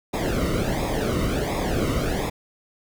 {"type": "noise with flanger", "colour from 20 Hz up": "brown", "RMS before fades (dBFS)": -24, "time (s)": [0.13, 2.3], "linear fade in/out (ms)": 10, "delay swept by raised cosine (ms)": [0.67, 1.22], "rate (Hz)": 1.4, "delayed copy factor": -0.8, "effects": []}